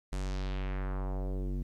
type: tone with low-pass filter sweep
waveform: square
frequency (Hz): 47.36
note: F#1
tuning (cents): +41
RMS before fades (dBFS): -34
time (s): 0.12-1.63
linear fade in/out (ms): 10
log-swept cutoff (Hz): 9500 to 240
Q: 1.7
effects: 11-bit